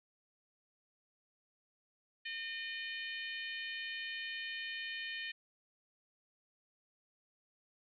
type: harmonic tone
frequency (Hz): 609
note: D#5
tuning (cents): -37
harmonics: 3 / 4 / 5 / 6 / 7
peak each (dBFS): -43 / -45 / -45 / -53 / -53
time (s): 2.25-5.32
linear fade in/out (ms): 10
effects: none